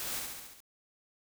white noise with echo, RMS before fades -38 dBFS, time 0-0.19 s, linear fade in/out 0 ms, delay 69 ms, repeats 6, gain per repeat -3 dB, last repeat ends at 0.604 s, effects none

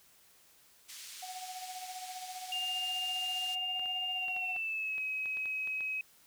white band-pass noise, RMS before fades -48 dBFS, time 0.88-3.56 s, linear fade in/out 20 ms, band 2400 to 7800 Hz, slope 12 dB/octave
triangle tone with tremolo, 740 Hz, F#5, in tune, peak -38 dBFS, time 1.22-4.57 s, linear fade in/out 10 ms, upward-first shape sine, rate 15 Hz, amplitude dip 65%
sine tone with pitch glide, 2808 to 2545 Hz, F7 to D#7, +9 to +39 cents, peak -33 dBFS, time 2.52-6.01 s, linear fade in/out 2 ms, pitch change -170 cents, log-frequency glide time 4.13-5 s
clicks, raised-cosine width 0.3 ms, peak -34 dBFS, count 11, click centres 3.795 / 3.858 / 4.283 / 4.365 / 4.564 / 4.981 / 5.258 / 5.371 / 5.457 / 5.674 / 5.807 s
effects white hiss -63 dBFS RMS until 6.26 s

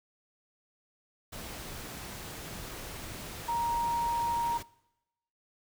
sine tone in noise, 938 Hz, A#5, 11 cents sharp, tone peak -28 dBFS, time 3.48-4.58 s, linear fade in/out 10 ms, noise pink, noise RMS -42 dBFS, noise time 1.32-4.63 s, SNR +11 dB, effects noise-tail reverb RT60 0.9 s tail -21 dB re dry

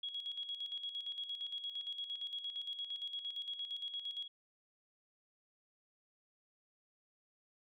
sine tone with tremolo, 3322 Hz, G#7, in tune, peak -38 dBFS, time 0.03-4.28 s, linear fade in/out 5 ms, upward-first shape square, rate 8.7 Hz, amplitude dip 60%, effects none

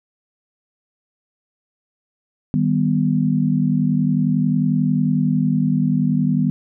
sine chord, Eb augmented, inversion none, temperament equal, 155.56 / 196 / 246.9 Hz, Eb3 / G3 / B3, 0 / 0 / 0 cents, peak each -19 / -20 / -19 dBFS, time 2.54-6.5 s, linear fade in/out 0 ms, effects none

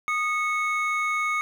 triangle tone pair together, 1235.3 / 2201 Hz, D#6 / C#7, -13 / -13 cents, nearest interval minor seventh, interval 1000 cents, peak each -24 dBFS, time 0.08-1.41 s, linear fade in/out 0 ms, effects none

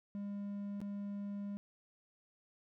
triangle tone with dropouts, 202 Hz, G#3, 48 cents flat, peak -37 dBFS, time 0.15-1.57 s, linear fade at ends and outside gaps 0 ms, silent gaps 0.804-0.815 s, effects none

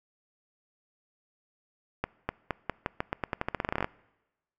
accelerating click train, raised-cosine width 0.5 ms, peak -13 dBFS, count 21, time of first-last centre 2.04-3.844 s, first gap 250 ms, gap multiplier 0.87, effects noise-tail reverb RT60 1.0 s tail -23 dB re dry

